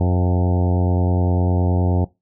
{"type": "harmonic tone with a mistuned harmonic", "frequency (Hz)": 89.7, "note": "F2", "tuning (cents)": 47, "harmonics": [1, 2, 3, 4, 5, 6, 7, 8, 9, 10], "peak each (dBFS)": [-16, -22, -26, -28, -30, -32, -33, -34, -35, -36], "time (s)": [0, 2.05], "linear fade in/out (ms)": 10, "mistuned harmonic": 7, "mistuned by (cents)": 31, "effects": ["noise-tail reverb RT60 0.2 s tail -20 dB re dry"]}